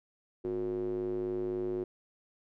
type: tone with band-pass filter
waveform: square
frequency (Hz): 51.9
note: G#1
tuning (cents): 0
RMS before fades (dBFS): -34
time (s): 0.44-1.84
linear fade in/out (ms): 5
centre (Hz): 370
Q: 6.5
effects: none